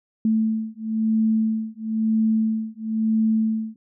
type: beating tone pair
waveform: sine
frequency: 220 / 221 Hz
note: A3 / A3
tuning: 0 / +8 cents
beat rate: 1 Hz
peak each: -22 dBFS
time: 0.25-3.76 s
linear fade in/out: 2 ms
effects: none